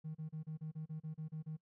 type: tone bursts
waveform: triangle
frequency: 156.4 Hz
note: D#3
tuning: 9 cents sharp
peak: -37 dBFS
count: 11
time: 0.04-1.57 s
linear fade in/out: 20 ms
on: 110 ms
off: 32 ms
effects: noise-tail reverb RT60 0.1 s tail -24 dB re dry + tanh soft clip ceiling -37 dBFS